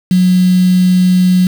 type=tone with quantisation; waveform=sine; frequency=182.6 Hz; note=F#3; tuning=23 cents flat; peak=-6 dBFS; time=0.11-1.47 s; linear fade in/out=2 ms; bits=4; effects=none